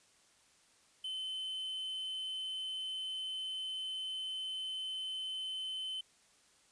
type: tone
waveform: triangle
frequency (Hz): 3058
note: G7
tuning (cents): -44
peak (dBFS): -36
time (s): 1.04-6.01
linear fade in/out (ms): 5
effects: white hiss -67 dBFS RMS until 6.71 s + resampled to 22050 Hz